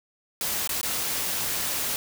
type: noise with dropouts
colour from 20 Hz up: white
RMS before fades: -28 dBFS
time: 0.41-1.96 s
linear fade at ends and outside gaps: 1 ms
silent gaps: 0.675-0.692 / 0.813-0.83 s
effects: none